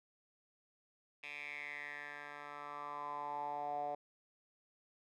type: tone with band-pass filter sweep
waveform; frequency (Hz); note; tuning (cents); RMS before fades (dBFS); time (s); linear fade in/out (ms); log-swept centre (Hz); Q
10% pulse; 145.9; D3; -11; -44; 1.23-3.95; 5; 2600 to 670; 6.3
effects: none